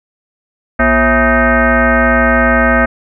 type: tone with frequency modulation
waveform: sine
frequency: 657 Hz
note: E5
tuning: 6 cents flat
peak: -7 dBFS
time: 0.79-2.86 s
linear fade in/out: 10 ms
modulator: 299 Hz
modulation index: 4.1
effects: none